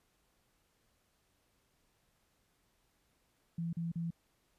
sine tone bursts, 167.7 Hz, E3, 30 cents sharp, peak -34 dBFS, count 3, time 3.58-4.106 s, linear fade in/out 5 ms, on 150 ms, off 38 ms, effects pink hiss -75 dBFS RMS until 4.58 s + resampled to 32000 Hz

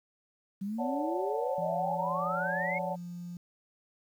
sine exponential sweep, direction up, 189.8 to 2217 Hz, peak -32 dBFS, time 0.61-2.79 s, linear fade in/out 10 ms
sine chord, D major seventh, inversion third, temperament equal with one note detuned, 554.4 / 580.6 / 740 / 880 Hz, C#5 / D5 / F#5 / A5, 0 / -20 / 0 / 0 cents, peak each -37 dBFS, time 0.78-2.96 s, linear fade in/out 20 ms
sine tone with pitch glide, 170.4 to 174.89 Hz, F3 to F3, -42 to +3 cents, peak -38 dBFS, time 1.58-3.37 s, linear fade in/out 2 ms, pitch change +45 cents, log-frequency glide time 1.84-2.84 s
effects 10-bit

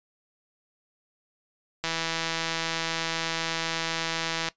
click train, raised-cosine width 0.2 ms, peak -11 dBFS, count 435, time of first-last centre 1.84-4.486 s, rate 164 Hz, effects noise-tail reverb RT60 0.1 s tail -18 dB re dry + resampled to 16000 Hz

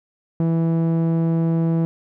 sawtooth tone with low-pass filter, 164.81 Hz, E3, in tune, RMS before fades -19 dBFS, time 0.4-1.85 s, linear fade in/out 0 ms, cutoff 520 Hz, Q 0.51, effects none

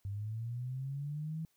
sine linear sweep, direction up, 97.3 to 162.7 Hz, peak -36 dBFS, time 0.05-1.45 s, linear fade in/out 0 ms, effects white hiss -75 dBFS RMS until 1.56 s

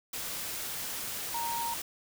sine tone in noise, 932.3 Hz, A#5, in tune, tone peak -32 dBFS, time 1.34-1.74 s, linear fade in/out 5 ms, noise white, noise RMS -37 dBFS, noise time 0.13-1.82 s, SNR +2 dB, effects none

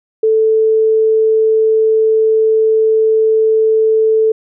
sine tone, 440 Hz, A4, in tune, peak -8 dBFS, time 0.23-4.32 s, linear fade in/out 5 ms, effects none

